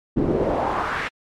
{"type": "noise with band-pass filter sweep", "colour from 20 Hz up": "brown", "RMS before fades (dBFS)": -22, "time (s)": [0.16, 1.09], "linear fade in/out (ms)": 20, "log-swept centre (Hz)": [280, 2100], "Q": 2.4, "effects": ["MP3 64 kbps"]}